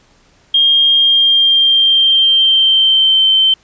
sine tone with pitch glide, 3223 to 3101 Hz, G7 to G7, +47 to -19 cents, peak -7 dBFS, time 0.54-3.54 s, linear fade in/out 5 ms, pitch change -66 cents, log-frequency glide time 0.93-3.27 s, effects pink hiss -51 dBFS RMS until 3.63 s + resampled to 16000 Hz

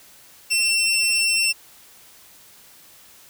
20% pulse tone, 2702 Hz, E7, 42 cents sharp, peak -13 dBFS, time 0.5-1.53 s, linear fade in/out 20 ms, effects white hiss -49 dBFS RMS until 3.29 s

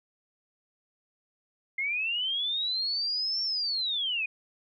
sine linear two-way sweep, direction up then down, 2093 to 5480 to 2434 Hz, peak -27 dBFS, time 1.78-4.26 s, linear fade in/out 5 ms, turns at 3.43 s, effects none

